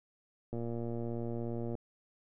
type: click train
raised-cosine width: 2 ms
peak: -26 dBFS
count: 144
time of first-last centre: 0.53-1.752 s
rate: 117 Hz
effects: none